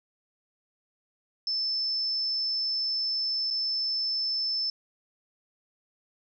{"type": "tone with dropouts", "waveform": "sine", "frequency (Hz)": 5274, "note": "E8", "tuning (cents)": 0, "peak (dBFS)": -26, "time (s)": [1.47, 4.7], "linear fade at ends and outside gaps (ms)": 2, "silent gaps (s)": [3.504, 3.508], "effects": []}